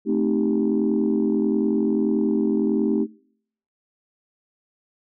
sine chord, A half-diminished seventh, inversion none, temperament equal, 220 / 261.6 / 311.1 / 392 Hz, A3 / C4 / Eb4 / G4, 0 / 0 / 0 / 0 cents, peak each -22 / -25 / -23 / -24 dBFS, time 0.05-3.07 s, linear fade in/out 50 ms, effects noise-tail reverb RT60 0.7 s tail -26 dB re dry + tanh soft clip ceiling -11 dBFS

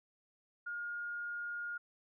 sine tone, 1423 Hz, F6, 32 cents sharp, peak -38 dBFS, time 0.66-1.78 s, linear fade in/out 10 ms, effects none

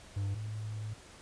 triangle / sine tone pair in turn, 99.6 / 107.27 Hz, G2 / A2, +28 / -44 cents, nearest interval minor second, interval 128 cents, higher second, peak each -29 / -36 dBFS, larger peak first, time 0.16-0.35 / 0.35-0.94 s, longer second, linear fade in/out 10 ms, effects pink hiss -54 dBFS RMS until 1.21 s + resampled to 22050 Hz

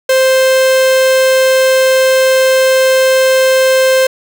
45% pulse tone, 523.3 Hz, C5, in tune, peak -7 dBFS, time 0.09-4.07 s, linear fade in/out 5 ms, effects none

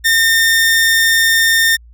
sawtooth tone, 1817 Hz, A#6, 45 cents flat, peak -6 dBFS, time 0.04-1.77 s, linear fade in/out 20 ms, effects added 58 Hz sine -38 dBFS peak until 1.93 s

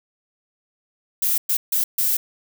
violet noise bursts at uneven times, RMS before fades -20 dBFS, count 4, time 1.22-1.38 / 1.49-1.57 / 1.72-1.84 / 1.98-2.17 s, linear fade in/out 5 ms, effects none

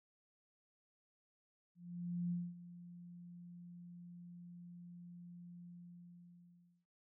sine tone with ADSR envelope, 174.61 Hz, F3, in tune, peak -35 dBFS, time 1.75-6.86 s, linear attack 560 ms, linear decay 230 ms, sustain -16 dB, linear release 1200 ms, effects none

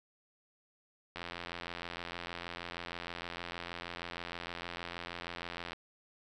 click train, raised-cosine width 0.3 ms, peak -24 dBFS, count 396, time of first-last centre 1.16-5.732 s, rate 86.4 Hz, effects none

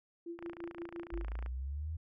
sine tone with tremolo, 340 Hz, F4, 46 cents flat, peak -38 dBFS, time 0.26-1.26 s, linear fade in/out 5 ms, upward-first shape triangle, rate 5.8 Hz, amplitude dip 95%
click train, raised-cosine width 0.5 ms, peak -32 dBFS, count 31, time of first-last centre 0.39-1.461 s, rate 28 Hz
sine exponential sweep, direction up, 49 to 82.41 Hz, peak -36 dBFS, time 1.12-1.97 s, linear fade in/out 10 ms
effects none

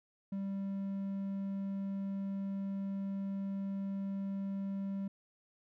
triangle tone, 196 Hz, G3, in tune, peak -33 dBFS, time 0.32-5.08 s, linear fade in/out 5 ms, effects none

